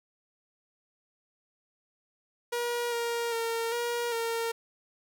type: tone with pitch steps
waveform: sawtooth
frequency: 478.2 / 469.5 / 458.9 / 475.6 / 459.7 Hz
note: A#4 / A#4 / A#4 / A#4 / A#4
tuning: +44 / +12 / -27 / +35 / -24 cents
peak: -25 dBFS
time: 2.52-4.52 s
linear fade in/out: 10 ms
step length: 400 ms
effects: none